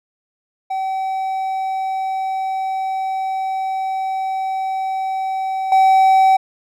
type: tone with level steps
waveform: triangle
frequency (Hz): 765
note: G5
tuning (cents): -42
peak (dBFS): -17 / -7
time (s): 0.7-6.37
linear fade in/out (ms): 10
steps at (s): 5.72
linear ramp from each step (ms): 2
effects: none